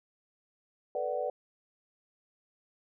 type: chord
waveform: sine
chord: B minor seventh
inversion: third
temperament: equal with one note detuned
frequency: 440 / 493.9 / 587.3 / 746.4 Hz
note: A4 / B4 / D5 / F#5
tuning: 0 / 0 / 0 / +15 cents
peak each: -40 / -34 / -34 / -37 dBFS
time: 0.95-1.3 s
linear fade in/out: 2 ms
effects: none